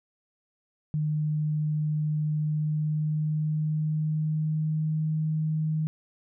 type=tone with pitch glide; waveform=sine; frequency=152.3 to 156.04 Hz; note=D#3 to D#3; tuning=-37 to +5 cents; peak=-24 dBFS; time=0.94-5.87 s; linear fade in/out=0 ms; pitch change=+42 cents; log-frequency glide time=2.39-5.12 s; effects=none